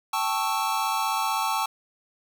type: chord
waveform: square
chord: A dominant seventh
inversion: third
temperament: equal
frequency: 784 / 880 / 1108.7 / 1318.5 Hz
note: G5 / A5 / C#6 / E6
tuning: 0 / 0 / 0 / 0 cents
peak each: -32 / -28 / -30 / -32 dBFS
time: 0.13-1.66 s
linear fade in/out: 5 ms
effects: none